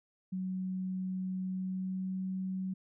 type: tone with pitch glide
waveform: sine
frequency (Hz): 186.4 to 188.02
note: F#3 to F#3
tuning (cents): +13 to +28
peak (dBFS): -33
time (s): 0.32-2.74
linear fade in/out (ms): 10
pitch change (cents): +15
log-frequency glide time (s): 1.42-2.25
effects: none